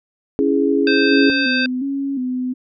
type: chord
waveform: sine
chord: C# minor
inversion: none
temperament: equal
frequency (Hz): 277.2 / 329.6 / 415.3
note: C#4 / E4 / G#4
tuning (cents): 0 / 0 / 0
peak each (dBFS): -17 / -20 / -17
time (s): 0.39-1.3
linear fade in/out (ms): 0
type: harmonic tone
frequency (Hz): 521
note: C5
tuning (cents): -7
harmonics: 1 / 3 / 5 / 7 / 9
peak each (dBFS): -30 / -19 / -22 / -26 / -25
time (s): 0.87-1.66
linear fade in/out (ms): 2
type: tone with vibrato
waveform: sine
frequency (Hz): 264.3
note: C4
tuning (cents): +18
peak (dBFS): -19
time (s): 1.1-2.54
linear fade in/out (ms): 20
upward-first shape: square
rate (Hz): 1.4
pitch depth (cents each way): 76
effects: none